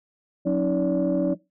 sine tone cluster, 181.7 / 275.4 / 315.3 / 574 Hz, F#3 / C#4 / D#4 / D5, -31 / -11 / +23 / -40 cents, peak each -24 dBFS, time 0.45-1.35 s, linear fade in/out 20 ms, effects noise-tail reverb RT60 0.2 s tail -17 dB re dry + tanh soft clip ceiling -14 dBFS

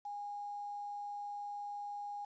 sine tone with quantisation, 819 Hz, G#5, 24 cents flat, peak -40 dBFS, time 0.05-2.25 s, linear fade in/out 5 ms, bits 10, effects resampled to 16000 Hz

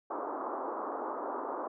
white band-pass noise, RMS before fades -37 dBFS, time 0.1-1.68 s, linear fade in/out 10 ms, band 270 to 1200 Hz, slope 48 dB/octave, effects none

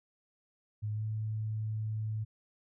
sine tone with pitch glide, 106.2 to 108.68 Hz, G#2 to A2, +39 to -21 cents, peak -32 dBFS, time 0.82-2.25 s, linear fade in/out 20 ms, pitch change +40 cents, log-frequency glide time 0.93-1.03 s, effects none

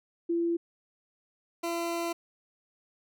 sine / 20% pulse tone pair in turn, 339 / 339 Hz, E4 / E4, +49 / +49 cents, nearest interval unison, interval 0 cents, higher neither, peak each -25 dBFS, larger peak neither, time 0.29-0.57 / 1.63-2.13 s, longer second, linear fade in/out 10 ms, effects none

